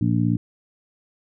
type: harmonic tone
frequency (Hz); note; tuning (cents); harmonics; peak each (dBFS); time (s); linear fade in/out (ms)
58.27; A#1; 0; 2 / 3 / 4 / 5; -21 / -23 / -24 / -25; 0.01-0.37; 5
effects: none